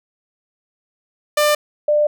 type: tone pair in turn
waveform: sawtooth / sine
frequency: 596 / 596 Hz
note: D5 / D5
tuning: +25 / +25 cents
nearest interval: unison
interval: 0 cents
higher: neither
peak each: -9 / -12 dBFS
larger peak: first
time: 1.37-1.55 / 1.88-2.07 s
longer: second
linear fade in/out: 5 ms
effects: none